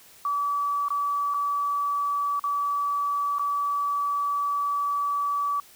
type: tone with dropouts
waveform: sine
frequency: 1148 Hz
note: D6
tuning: 40 cents flat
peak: -23 dBFS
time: 0.25-5.6 s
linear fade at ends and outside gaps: 2 ms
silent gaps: 0.884-0.904 / 1.339-1.343 / 2.395-2.439 / 3.385-3.394 s
effects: white hiss -52 dBFS RMS until 5.75 s